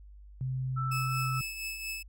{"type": "tone", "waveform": "sine", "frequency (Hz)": 130, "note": "C3", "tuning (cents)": -11, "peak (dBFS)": -30, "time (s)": [0.41, 1.41], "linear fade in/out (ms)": 0}
{"type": "tone with vibrato", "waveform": "sine", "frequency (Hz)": 1318.5, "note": "E6", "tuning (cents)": 0, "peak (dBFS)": -33, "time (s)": [0.76, 1.41], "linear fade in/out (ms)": 20, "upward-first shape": "square", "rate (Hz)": 3.1, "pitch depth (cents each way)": 9}
{"type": "tone with tremolo", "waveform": "sawtooth", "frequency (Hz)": 2609, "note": "E7", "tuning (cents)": -18, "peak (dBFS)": -30, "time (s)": [0.91, 2.03], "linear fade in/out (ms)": 10, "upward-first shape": "triangle", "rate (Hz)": 4.3, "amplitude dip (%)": 55}
{"effects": ["added 50 Hz sine -48 dBFS peak until 2.08 s"]}